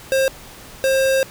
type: tone pair in turn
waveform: square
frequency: 533 / 533 Hz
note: C5 / C5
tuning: +32 / +32 cents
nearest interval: unison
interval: 0 cents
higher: neither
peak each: -15 dBFS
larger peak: neither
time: 0.12-0.28 / 0.84-1.23 s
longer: second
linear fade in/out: 0 ms
effects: pink hiss -40 dBFS RMS until 1.3 s